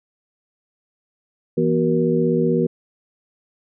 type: tone cluster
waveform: sine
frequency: 166 / 242 / 374.1 / 470.2 Hz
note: E3 / B3 / F#4 / A#4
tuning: +12 / -35 / +19 / +15 cents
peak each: -21 dBFS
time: 1.57-2.67 s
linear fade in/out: 10 ms
effects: none